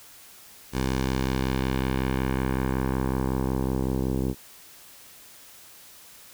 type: tone with low-pass filter sweep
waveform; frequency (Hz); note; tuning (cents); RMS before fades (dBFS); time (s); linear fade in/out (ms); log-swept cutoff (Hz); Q
10% pulse; 65.41; C2; 0; -26; 0.72-4.35; 50; 8500 to 450; 0.96
effects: white hiss -49 dBFS RMS until 6.33 s